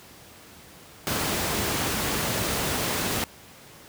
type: noise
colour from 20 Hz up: pink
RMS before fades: -26 dBFS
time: 1.07-3.24 s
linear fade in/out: 0 ms
effects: pink hiss -48 dBFS RMS until 3.88 s + high-pass 80 Hz 12 dB/octave